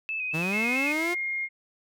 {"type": "tone with vibrato", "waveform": "sine", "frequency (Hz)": 2565, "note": "E7", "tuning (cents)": -48, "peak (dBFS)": -28, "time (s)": [0.09, 0.92], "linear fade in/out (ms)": 0, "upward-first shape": "square", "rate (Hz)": 4.5, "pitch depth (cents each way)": 38}
{"type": "linear sweep", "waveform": "sawtooth", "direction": "up", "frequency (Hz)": [152, 358], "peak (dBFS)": -24, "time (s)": [0.33, 1.15], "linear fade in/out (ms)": 20}
{"type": "tone with pitch glide", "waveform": "sine", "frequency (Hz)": [2152, 2133], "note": ["C7", "C7"], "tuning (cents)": [48, 33], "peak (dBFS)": -27, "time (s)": [0.51, 1.49], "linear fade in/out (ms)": 50, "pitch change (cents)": -15, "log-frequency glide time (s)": [0.78, 1.16]}
{"effects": []}